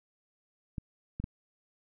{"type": "clicks", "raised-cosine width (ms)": 5, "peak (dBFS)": -23, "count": 3, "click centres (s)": [0.782, 1.2, 1.241], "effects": []}